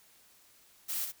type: noise with echo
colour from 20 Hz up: blue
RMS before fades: -35 dBFS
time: 0.88-1.06 s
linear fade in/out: 20 ms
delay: 63 ms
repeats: 1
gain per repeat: -5 dB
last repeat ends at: 1.123 s
effects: white hiss -62 dBFS RMS until 1.2 s